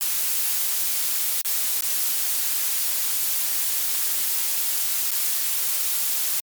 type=noise with dropouts; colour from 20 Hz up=blue; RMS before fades=-23 dBFS; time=0.01-6.4 s; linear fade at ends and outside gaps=0 ms; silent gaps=1.414-1.448 / 1.808-1.822 / 5.107-5.115 s; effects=MP3 96 kbps